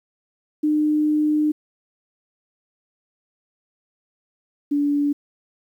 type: tone pair in turn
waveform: sine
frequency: 302.7 / 288.6 Hz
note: D#4 / D4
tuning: -48 / -30 cents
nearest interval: minor second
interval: 82 cents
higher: first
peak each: -16 / -17 dBFS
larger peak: first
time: 0.63-1.52 / 4.71-5.13 s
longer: first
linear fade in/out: 10 ms
effects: 9-bit